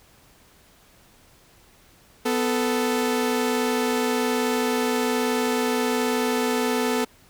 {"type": "tone pair together", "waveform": "sawtooth", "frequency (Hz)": [249.4, 440], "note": ["B3", "A4"], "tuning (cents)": [17, 0], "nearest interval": "minor seventh", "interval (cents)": 983, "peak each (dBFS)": -20, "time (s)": [2.25, 7.05], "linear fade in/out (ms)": 10, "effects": ["pink hiss -55 dBFS RMS until 7.29 s"]}